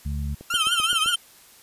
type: harmonic tone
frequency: 71.7 Hz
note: D2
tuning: 41 cents flat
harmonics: 1 / 2 / 3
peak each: -26 / -32 / -36 dBFS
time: 0.05-0.35 s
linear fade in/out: 10 ms
type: click train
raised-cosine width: 2 ms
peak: -26 dBFS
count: 6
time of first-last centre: 0.41-1.06 s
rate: 7.69 Hz
type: tone with vibrato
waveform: 30% pulse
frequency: 1344 Hz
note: E6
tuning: 33 cents sharp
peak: -21 dBFS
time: 0.5-1.15 s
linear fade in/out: 5 ms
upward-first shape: triangle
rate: 5.4 Hz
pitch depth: 150 cents each way
type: tone with tremolo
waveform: square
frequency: 3118 Hz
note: G7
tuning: 10 cents flat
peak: -19 dBFS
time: 0.54-1.16 s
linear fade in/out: 5 ms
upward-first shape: sine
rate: 17 Hz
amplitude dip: 85%
effects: white hiss -51 dBFS RMS until 1.62 s + resampled to 32000 Hz